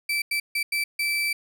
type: tone bursts at uneven times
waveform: 35% pulse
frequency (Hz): 2324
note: D7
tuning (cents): -19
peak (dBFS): -21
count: 5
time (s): 0.09-0.22 / 0.31-0.4 / 0.55-0.63 / 0.72-0.84 / 0.99-1.33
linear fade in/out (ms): 5
effects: none